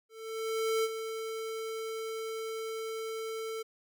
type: tone with ADSR envelope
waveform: square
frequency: 445 Hz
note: A4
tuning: 20 cents sharp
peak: -27 dBFS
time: 0.09-3.63 s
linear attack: 750 ms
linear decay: 38 ms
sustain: -9 dB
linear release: 13 ms
effects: none